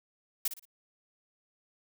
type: noise with echo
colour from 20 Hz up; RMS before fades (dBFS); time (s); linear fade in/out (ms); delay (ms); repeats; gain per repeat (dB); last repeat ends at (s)
blue; -29; 0.45-0.48; 5; 58; 3; -10; 0.654
effects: none

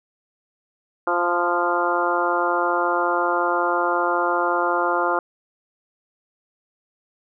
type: harmonic tone with a mistuned harmonic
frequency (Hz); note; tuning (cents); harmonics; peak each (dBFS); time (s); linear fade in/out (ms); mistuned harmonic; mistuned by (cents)
174.61; F3; 0; 2 / 3 / 4 / 5 / 6 / 7 / 8; -26 / -26 / -26 / -26 / -26 / -26 / -26; 1.07-5.19; 2; 6; -15
effects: none

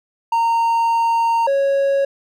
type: tone pair in turn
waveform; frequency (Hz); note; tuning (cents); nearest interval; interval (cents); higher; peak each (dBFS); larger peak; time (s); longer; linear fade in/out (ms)
triangle; 922 / 552.4; A#5 / C#5; -19 / -6; major sixth; 887; first; -12; neither; 0.32-1.47 / 1.47-2.05; first; 5
effects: none

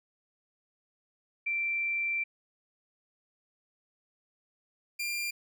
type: tone pair in turn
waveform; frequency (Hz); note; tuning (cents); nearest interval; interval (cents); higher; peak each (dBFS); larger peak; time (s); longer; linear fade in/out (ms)
sine / sawtooth; 2349 / 2389; D7 / D7; 0 / +29; unison; 29; second; -28; neither; 1.46-2.24 / 4.99-5.31; first; 10
effects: none

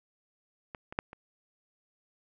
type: clicks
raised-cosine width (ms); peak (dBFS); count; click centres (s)
0.5; -25 / -27 / -13 / -30; 4; 0.748 / 0.925 / 0.989 / 1.131
effects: none

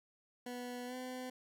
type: tone with pitch glide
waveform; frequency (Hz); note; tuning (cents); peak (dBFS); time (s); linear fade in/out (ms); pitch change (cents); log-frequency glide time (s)
20% pulse; 246 to 254.2; B3 to C4; -7 to -50; -37; 0.46-1.3; 5; +57; 0.86-0.95
effects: none

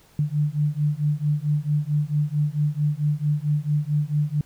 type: beating tone pair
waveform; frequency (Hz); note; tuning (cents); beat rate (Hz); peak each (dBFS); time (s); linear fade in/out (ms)
sine; 146.4 / 150.9; D3 / D3; -5 / +47; 4.5; -23 / -23; 0.19-4.41; 2
effects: pink hiss -56 dBFS RMS until 4.45 s

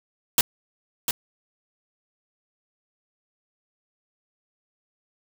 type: noise with echo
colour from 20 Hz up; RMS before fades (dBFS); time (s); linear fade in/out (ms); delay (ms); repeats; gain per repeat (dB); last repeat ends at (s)
white; -17; 0.38-0.41; 2; 700; 1; -7; 1.11
effects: none

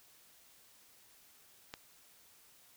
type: click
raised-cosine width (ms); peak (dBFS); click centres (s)
0.2; -25; 1.739
effects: white hiss -63 dBFS RMS until 2.76 s

